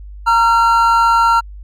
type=tone pair together; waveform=triangle; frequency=927 / 1368 Hz; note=A#5 / F6; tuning=-10 / -36 cents; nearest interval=perfect fifth; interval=674 cents; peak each=-10 dBFS; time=0.26-1.41 s; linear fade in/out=20 ms; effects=added 50 Hz sine -30 dBFS peak until 1.63 s